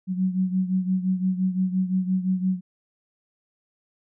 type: beating tone pair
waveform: sine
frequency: 184.8 / 190.6 Hz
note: F#3 / G3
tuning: -2 / -48 cents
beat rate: 5.8 Hz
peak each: -22 / -27 dBFS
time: 0.07-2.61 s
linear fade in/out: 50 ms
effects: none